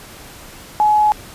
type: tone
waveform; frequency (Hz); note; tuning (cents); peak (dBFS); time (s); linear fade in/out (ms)
sine; 846; G#5; +32; -10; 0.8-1.12; 0
effects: pink hiss -38 dBFS RMS until 1.34 s + resampled to 32000 Hz